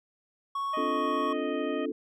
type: tone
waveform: triangle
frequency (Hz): 1108.7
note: C#6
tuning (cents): 0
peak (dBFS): -27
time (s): 0.55-1.33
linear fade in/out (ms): 5
type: harmonic tone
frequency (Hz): 622.3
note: D#5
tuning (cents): 0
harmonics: 1 / 2 / 3 / 4 / 5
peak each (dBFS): -35 / -40 / -44 / -46 / -47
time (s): 0.73-1.86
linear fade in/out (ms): 10
type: chord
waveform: sine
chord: D minor seventh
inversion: third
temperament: equal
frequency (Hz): 261.6 / 293.7 / 349.2 / 440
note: C4 / D4 / F4 / A4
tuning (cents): 0 / 0 / 0 / 0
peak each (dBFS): -35 / -33 / -36 / -34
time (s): 0.77-1.92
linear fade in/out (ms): 5
effects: none